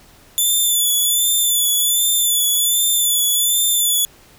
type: tone with vibrato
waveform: 5% pulse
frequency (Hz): 3488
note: A7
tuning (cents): -16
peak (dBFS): -7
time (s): 0.38-4.05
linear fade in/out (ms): 0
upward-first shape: sine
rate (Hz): 1.3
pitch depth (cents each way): 42
effects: pink hiss -48 dBFS RMS until 4.38 s